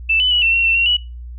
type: tone with pitch steps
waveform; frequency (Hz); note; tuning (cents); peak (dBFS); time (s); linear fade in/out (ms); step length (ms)
sine; 2650 / 3003 / 2932 / 2693 / 2730 / 2691 / 2742 / 2938; E7 / F#7 / F#7 / E7 / F7 / E7 / F7 / F#7; +9 / +25 / -16 / +36 / -40 / +35 / -32 / -13; -12; 0.09-0.97; 10; 110
effects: noise-tail reverb RT60 0.3 s tail -22 dB re dry + added 60 Hz sine -29 dBFS peak until 1.38 s